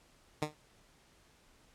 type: tone with exponential decay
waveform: 10% pulse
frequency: 151.7 Hz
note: D#3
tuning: 44 cents flat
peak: -20 dBFS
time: 0.42-0.55 s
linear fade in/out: 2 ms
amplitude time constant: 27 ms
effects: pink hiss -65 dBFS RMS until 1.74 s + low-pass 10000 Hz 12 dB/octave